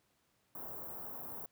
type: band-stop noise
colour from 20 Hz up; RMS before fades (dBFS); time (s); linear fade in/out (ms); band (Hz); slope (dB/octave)
white; -45; 0.55-1.46; 2; 1100 to 16000; 24
effects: pink hiss -75 dBFS RMS until 1.51 s + high-pass 80 Hz 12 dB/octave